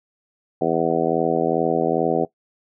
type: harmonic tone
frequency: 82.41 Hz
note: E2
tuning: in tune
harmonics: 2 / 3 / 4 / 5 / 6 / 7 / 8 / 9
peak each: -29 / -27 / -25 / -24 / -24 / -28 / -25 / -25 dBFS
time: 0.61-2.25 s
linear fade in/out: 5 ms
effects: noise-tail reverb RT60 0.1 s tail -19 dB re dry